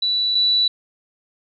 sine tone pair in turn, 3951 / 3951 Hz, B7 / B7, 0 / 0 cents, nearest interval unison, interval 0 cents, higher neither, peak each -17 / -14 dBFS, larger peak second, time 0.02-0.35 / 0.35-0.68 s, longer neither, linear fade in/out 5 ms, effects none

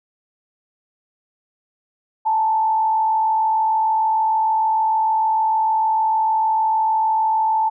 sine tone with frequency modulation, 880 Hz, A5, in tune, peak -15 dBFS, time 2.25-7.7 s, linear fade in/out 20 ms, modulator 46.6 Hz, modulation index 0.44, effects none

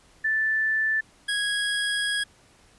sine / 25% pulse tone pair in turn, 1760 / 1655.4 Hz, A6 / G#6, 0 / -6 cents, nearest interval minor second, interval 106 cents, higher first, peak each -21 / -20 dBFS, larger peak second, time 0.24-1.01 / 1.28-2.24 s, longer second, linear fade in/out 10 ms, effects pink hiss -57 dBFS RMS until 2.78 s + resampled to 24000 Hz

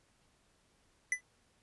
square tone with exponential decay, 1998 Hz, B6, 20 cents sharp, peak -26 dBFS, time 1.12-1.21 s, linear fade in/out 2 ms, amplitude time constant 19 ms, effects pink hiss -71 dBFS RMS until 1.62 s + resampled to 24000 Hz

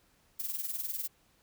violet noise with tremolo, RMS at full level -33 dBFS, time 0.39-1.08 s, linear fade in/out 10 ms, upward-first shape triangle, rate 20 Hz, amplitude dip 80%, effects pink hiss -68 dBFS RMS until 1.42 s

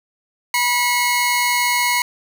sawtooth tone pair together, 973 / 2175 Hz, B5 / C#7, -26 / -33 cents, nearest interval octave + major second, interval 1393 cents, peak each -15 dBFS, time 0.54-2.02 s, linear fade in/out 2 ms, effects none

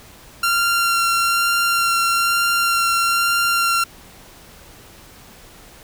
sawtooth tone with vibrato, 1378 Hz, F6, 24 cents flat, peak -12 dBFS, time 0.43-3.84 s, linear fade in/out 5 ms, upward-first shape sine, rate 1.1 Hz, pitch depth 11 cents each way, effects pink hiss -44 dBFS RMS until 5.83 s

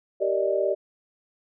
sine chord, Eb major seventh, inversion first, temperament just, 388.9 / 466.7 / 583.4 / 622.3 Hz, G4 / Bb4 / D5 / Eb5, -14 / +2 / -12 / 0 cents, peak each -26 / -31 / -25 / -27 dBFS, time 0.2-0.75 s, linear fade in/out 20 ms, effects none

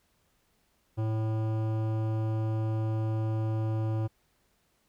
sine tone with hard clipping, 110 Hz, A2, in tune, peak -29 dBFS, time 0.97-4.08 s, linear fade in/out 20 ms, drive 15 dB, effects pink hiss -71 dBFS RMS until 4.88 s

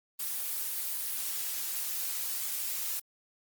blue noise, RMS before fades -34 dBFS, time 0.19-3 s, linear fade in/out 10 ms, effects Opus 24 kbps

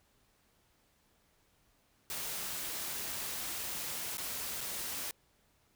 white noise with dropouts, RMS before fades -39 dBFS, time 2.1-5.11 s, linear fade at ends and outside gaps 1 ms, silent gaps 4.171-4.181 / 4.607-4.611 s, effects pink hiss -71 dBFS RMS until 5.75 s

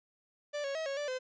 45% pulse tone with pitch steps, 587 / 553 / 639 / 551 / 585 / 513 Hz, D5 / C#5 / D#5 / C#5 / D5 / C5, -1 / -4 / +46 / -11 / -7 / -34 cents, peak -34 dBFS, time 0.53-1.19 s, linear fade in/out 20 ms, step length 110 ms, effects resampled to 16000 Hz

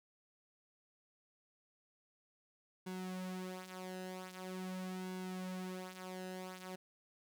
sawtooth tone with flanger, 185 Hz, F#3, in tune, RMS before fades -45 dBFS, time 2.86-6.76 s, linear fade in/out 10 ms, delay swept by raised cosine 1.6 to 6.3 ms, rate 0.44 Hz, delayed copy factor -0.65, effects none

